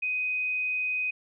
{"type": "tone", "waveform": "sine", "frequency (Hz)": 2504, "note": "D#7", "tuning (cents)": 10, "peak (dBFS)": -26, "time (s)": [0.02, 1.11], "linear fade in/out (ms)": 10, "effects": []}